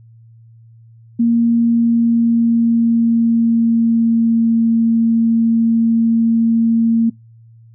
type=tone with pitch glide; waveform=sine; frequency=233.1 to 228.4 Hz; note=A#3 to A#3; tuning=0 to -35 cents; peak=-10 dBFS; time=1.19-7.1 s; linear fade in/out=10 ms; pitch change=-35 cents; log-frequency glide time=1.64-4.64 s; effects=noise-tail reverb RT60 0.2 s tail -25 dB re dry + added 114 Hz sine -41 dBFS peak until 7.74 s